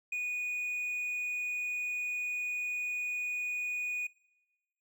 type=tone; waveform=triangle; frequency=2467 Hz; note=D#7; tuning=15 cents flat; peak=-30 dBFS; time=0.12-4.07 s; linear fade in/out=5 ms; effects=noise-tail reverb RT60 1.0 s tail -23 dB re dry